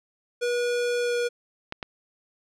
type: tone with pitch glide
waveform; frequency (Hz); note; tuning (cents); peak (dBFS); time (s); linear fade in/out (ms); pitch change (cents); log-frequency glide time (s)
square; 483.8 to 480.7; B4 to B4; -36 to -47; -24; 0.41-1.29; 20; -11; 1.01-1.15
type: clicks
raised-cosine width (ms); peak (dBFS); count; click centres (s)
0.3; -16; 2; 1.724 / 1.828
effects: low-pass 8000 Hz 12 dB/octave